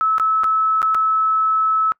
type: tone with dropouts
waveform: sine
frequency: 1300 Hz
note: E6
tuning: 24 cents flat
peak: -14 dBFS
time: 0.01-1.92 s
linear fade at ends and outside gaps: 0 ms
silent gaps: 0.182-0.198 / 0.435-0.442 / 0.818-0.828 / 0.946-0.95 s
effects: noise-tail reverb RT60 0.1 s tail -23 dB re dry